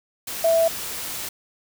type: tone in noise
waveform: sine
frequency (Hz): 659.3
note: E5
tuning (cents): 0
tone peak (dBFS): -15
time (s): 0.44-0.68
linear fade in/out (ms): 5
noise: white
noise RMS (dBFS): -31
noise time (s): 0.27-1.29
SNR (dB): +13
effects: none